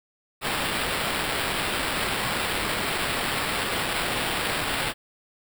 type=noise with sample-and-hold; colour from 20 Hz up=blue; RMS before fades=-27 dBFS; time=0.41-4.94 s; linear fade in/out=50 ms; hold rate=6300 Hz; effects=none